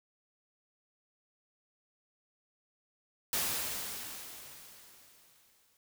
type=noise with exponential decay; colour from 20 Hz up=white; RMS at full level=-31 dBFS; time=3.33-5.77 s; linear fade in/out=1 ms; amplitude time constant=530 ms; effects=none